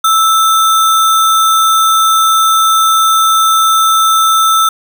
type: tone with sample-and-hold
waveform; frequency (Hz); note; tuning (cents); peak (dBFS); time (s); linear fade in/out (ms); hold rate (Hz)
sine; 1318.5; E6; 0; -6; 0.04-4.69; 5; 4900
effects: none